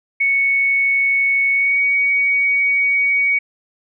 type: tone with pitch glide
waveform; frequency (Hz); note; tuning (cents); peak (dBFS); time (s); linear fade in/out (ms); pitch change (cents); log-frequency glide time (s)
sine; 2217 to 2247; C#7 to C#7; 0 to +23; -13; 0.2-3.39; 10; +23; 1.53-1.8
effects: none